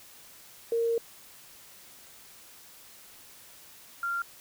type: tone pair in turn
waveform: sine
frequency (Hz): 462.6 / 1386.2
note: A#4 / F6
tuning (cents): -13 / -13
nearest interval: octave + perfect fifth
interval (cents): 1900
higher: second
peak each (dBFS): -24 / -28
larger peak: first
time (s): 0.72-0.98 / 4.03-4.22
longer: first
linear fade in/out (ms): 2
effects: white hiss -52 dBFS RMS until 4.4 s